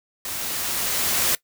white noise with level ramp, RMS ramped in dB -30 to -20 dBFS, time 0.25-1.35 s, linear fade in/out 2 ms, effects noise-tail reverb RT60 0.1 s tail -20 dB re dry

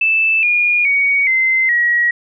sine tone with pitch steps, 2637 / 2432 / 2243 / 2069 / 1908.2 Hz, E7 / D#7 / C#7 / C7 / A#6, 0 / -40 / +20 / -20 / +40 cents, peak -11 dBFS, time 0.01-2.11 s, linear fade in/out 5 ms, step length 420 ms, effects none

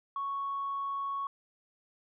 sine tone, 1108.7 Hz, C#6, in tune, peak -31 dBFS, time 0.16-1.27 s, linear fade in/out 2 ms, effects tanh soft clip ceiling -27 dBFS

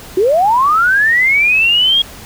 sine linear sweep, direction up, 349.2 to 3298 Hz, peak -8 dBFS, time 0.17-2.02 s, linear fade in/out 5 ms, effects pink hiss -34 dBFS RMS until 2.25 s

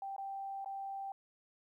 sine tone with dropouts, 784 Hz, G5, in tune, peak -39 dBFS, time 0.02-1.12 s, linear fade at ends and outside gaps 2 ms, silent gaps 0.164-0.181 / 0.646-0.659 s, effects 13-bit

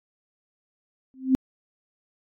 sine tone with exponential growth, 261.6 Hz, C4, in tune, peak -12 dBFS, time 1.14-1.35 s, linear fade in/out 0 ms, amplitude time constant 45 ms, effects AAC 48 kbps

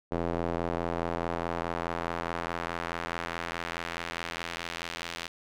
square tone with band-pass filter sweep, 42.37 Hz, E1, 48 cents sharp, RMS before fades -34 dBFS, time 0.11-5.28 s, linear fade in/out 10 ms, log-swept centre 510 to 3300 Hz, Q 0.91, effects none

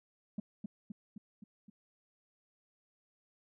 sine tone with echo, 207.7 Hz, G#3, in tune, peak -31 dBFS, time 0.38-0.4 s, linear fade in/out 5 ms, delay 260 ms, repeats 5, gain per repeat -4 dB, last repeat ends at 1.7 s, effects tanh soft clip ceiling -33 dBFS

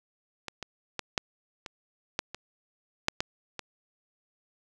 clicks, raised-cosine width 0.2 ms, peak -18 / -19 / -14 / -8 / -21 / -10 / -20 / -6 / -10 / -18 dBFS, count 10, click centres 0.483 / 0.627 / 0.993 / 1.178 / 1.662 / 2.191 / 2.346 / 3.084 / 3.205 / 3.593 s, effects none

